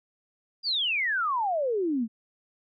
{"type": "exponential sweep", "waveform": "sine", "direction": "down", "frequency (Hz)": [4894, 212], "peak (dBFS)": -24, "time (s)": [0.63, 2.08], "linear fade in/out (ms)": 50, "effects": []}